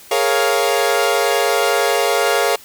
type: chord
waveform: sawtooth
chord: Bb minor seventh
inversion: third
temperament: equal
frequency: 415.3 / 466.2 / 554.4 / 698.5 Hz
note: Ab4 / Bb4 / Db5 / F5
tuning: 0 / 0 / 0 / 0 cents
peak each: -16 dBFS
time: 0.11-2.56 s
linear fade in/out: 5 ms
effects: white hiss -42 dBFS RMS until 2.64 s